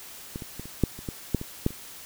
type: clicks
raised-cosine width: 3 ms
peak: -20 / -24 / -23 / -28 / -7 / -27 / -18 / -9 / -21 / -9 / -28 dBFS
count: 11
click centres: 0.359 / 0.422 / 0.596 / 0.656 / 0.837 / 0.99 / 1.088 / 1.347 / 1.414 / 1.664 / 1.706 s
effects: white hiss -44 dBFS RMS until 2.05 s